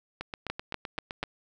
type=two click trains; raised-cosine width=0.3 ms; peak=-19 / -15 dBFS; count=9 / 4; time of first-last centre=0.21-1.237 / 0.5-1.23 s; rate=7.79 / 4.11 Hz; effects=none